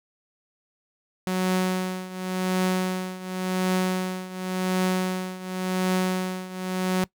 sawtooth tone with tremolo, 185 Hz, F#3, in tune, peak -16 dBFS, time 1.27-7.04 s, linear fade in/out 0 ms, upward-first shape triangle, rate 0.91 Hz, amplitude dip 85%, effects noise-tail reverb RT60 0.1 s tail -21 dB re dry

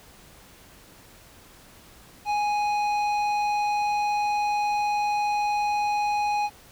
sine tone with tanh clipping, 830.6 Hz, G#5, in tune, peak -24 dBFS, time 2.25-6.5 s, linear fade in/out 50 ms, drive 12 dB, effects pink hiss -51 dBFS RMS until 6.71 s

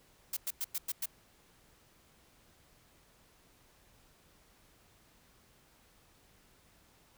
blue noise bursts, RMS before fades -35 dBFS, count 6, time 0.33-1.058 s, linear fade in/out 5 ms, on 38 ms, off 100 ms, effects pink hiss -65 dBFS RMS until 7.17 s

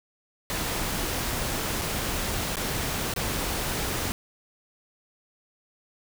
pink noise with dropouts, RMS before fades -29 dBFS, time 0.5-4.12 s, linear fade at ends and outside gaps 0 ms, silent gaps 1.814-1.818 / 2.557-2.569 / 3.138-3.162 s, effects none

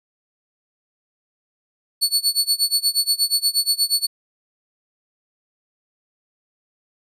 sawtooth tone with tremolo, 4435 Hz, C#8, in tune, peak -11 dBFS, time 2.01-4.07 s, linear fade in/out 20 ms, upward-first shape sine, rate 8.4 Hz, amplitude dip 95%, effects resampled to 32000 Hz

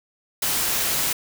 white noise, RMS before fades -23 dBFS, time 0.42-1.13 s, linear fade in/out 5 ms, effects none

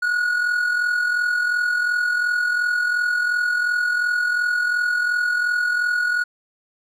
triangle tone with amplitude modulation, 1455 Hz, F#6, 29 cents flat, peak -14 dBFS, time 0.02-6.24 s, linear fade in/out 10 ms, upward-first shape sine, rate 42.8 Hz, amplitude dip 50%, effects none

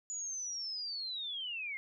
sine linear sweep, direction down, 6950 to 2093 Hz, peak -37 dBFS, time 0.1-1.77 s, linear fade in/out 0 ms, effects none

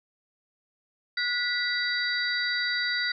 sine tone cluster, 1457 / 1962 / 3868 / 4655 Hz, F#6 / B6 / B7 / D8, -27 / -12 / -37 / -16 cents, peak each -30 / -29 / -33 / -32 dBFS, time 1.17-3.12 s, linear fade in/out 5 ms, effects none

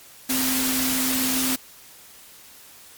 sine tone in noise, 260 Hz, C4, 11 cents flat, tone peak -25 dBFS, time 0.29-1.56 s, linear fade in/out 10 ms, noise white, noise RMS -24 dBFS, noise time 0.29-1.56 s, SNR -4 dB, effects white hiss -47 dBFS RMS until 2.97 s + MP3 96 kbps

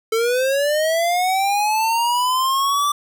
square linear sweep, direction up, 440 to 1174 Hz, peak -17 dBFS, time 0.12-2.92 s, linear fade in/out 5 ms, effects none

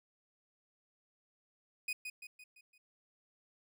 40% pulse tone with echo, 2490 Hz, D#7, 1 cent sharp, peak -34 dBFS, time 1.88-1.93 s, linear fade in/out 5 ms, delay 170 ms, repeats 5, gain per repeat -6 dB, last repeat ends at 2.78 s, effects none

